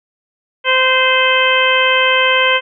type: harmonic tone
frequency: 518 Hz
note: C5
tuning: 17 cents flat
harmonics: 1 / 2 / 3 / 4 / 5 / 6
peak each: -17 / -17 / -17 / -17 / -17 / -17 dBFS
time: 0.64-2.61 s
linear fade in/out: 50 ms
effects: none